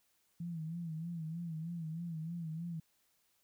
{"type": "tone with vibrato", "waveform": "sine", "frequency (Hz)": 164.81, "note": "E3", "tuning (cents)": 0, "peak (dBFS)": -38, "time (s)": [0.4, 2.8], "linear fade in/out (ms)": 5, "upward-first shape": "sine", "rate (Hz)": 3.2, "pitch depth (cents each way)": 85, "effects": ["white hiss -75 dBFS RMS until 3.43 s"]}